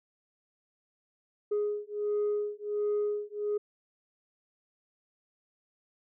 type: beating tone pair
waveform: sine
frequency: 415.3 / 416.7 Hz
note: G#4 / G#4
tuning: 0 / +6 cents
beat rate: 1.4 Hz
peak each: -30 dBFS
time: 1.51-3.58 s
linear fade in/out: 10 ms
effects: tanh soft clip ceiling -24 dBFS